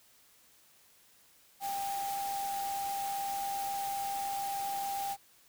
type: tone in noise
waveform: sine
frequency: 794 Hz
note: G5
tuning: 22 cents sharp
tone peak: -33 dBFS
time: 1.6-5.17 s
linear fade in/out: 50 ms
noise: white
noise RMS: -43 dBFS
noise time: 1.6-5.17 s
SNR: +7 dB
effects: white hiss -63 dBFS RMS until 5.48 s